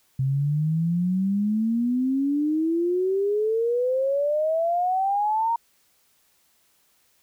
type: exponential sweep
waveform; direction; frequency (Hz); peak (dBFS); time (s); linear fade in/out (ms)
sine; up; 130.81 to 938; -20; 0.19-5.56; 5
effects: white hiss -64 dBFS RMS until 7.22 s